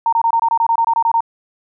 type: tone bursts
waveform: sine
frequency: 919 Hz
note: A#5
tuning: 25 cents flat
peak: -11 dBFS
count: 13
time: 0.06-1.206 s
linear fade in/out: 2 ms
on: 66 ms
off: 24 ms
effects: none